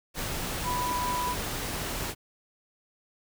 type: tone in noise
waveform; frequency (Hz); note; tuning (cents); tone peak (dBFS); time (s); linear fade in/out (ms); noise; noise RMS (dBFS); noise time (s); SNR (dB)
sine; 988; B5; 0; -28; 0.63-1.36; 50; pink; -33; 0.14-2.15; +2
effects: none